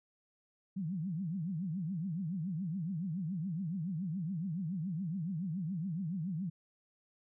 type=tone with vibrato; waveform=sine; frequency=174.61 Hz; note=F3; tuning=in tune; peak=-34 dBFS; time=0.76-6.5 s; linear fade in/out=10 ms; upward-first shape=triangle; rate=7.1 Hz; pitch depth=290 cents each way; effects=none